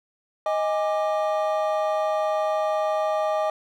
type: tone cluster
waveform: triangle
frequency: 626 / 820 / 1182 Hz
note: D#5 / G#5 / D6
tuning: +10 / -22 / +11 cents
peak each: -21 / -26 / -28 dBFS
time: 0.46-3.5 s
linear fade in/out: 2 ms
effects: none